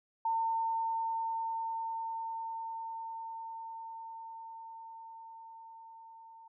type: tone with level ramp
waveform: sine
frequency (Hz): 905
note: A5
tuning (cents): +48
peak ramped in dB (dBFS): -28 to -51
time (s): 0.25-6.48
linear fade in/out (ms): 5
effects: none